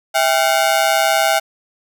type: ring-modulated tone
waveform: sawtooth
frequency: 726 Hz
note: F#5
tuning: 33 cents flat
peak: -6 dBFS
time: 0.14-1.4 s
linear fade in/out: 20 ms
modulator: 69.9 Hz
effects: none